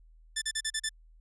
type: tone bursts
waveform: 10% pulse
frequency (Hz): 1760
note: A6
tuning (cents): 0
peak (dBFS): -20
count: 6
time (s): 0.36-0.893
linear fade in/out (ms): 10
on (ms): 58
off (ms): 37
effects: added 40 Hz sine -54 dBFS peak until 1.2 s + resampled to 24000 Hz